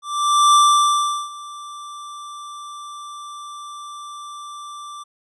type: tone with ADSR envelope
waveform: square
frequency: 1174.7 Hz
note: D6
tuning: in tune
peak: -10 dBFS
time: 0.02-5.04 s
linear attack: 520 ms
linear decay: 750 ms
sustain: -23 dB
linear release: 17 ms
effects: resampled to 24000 Hz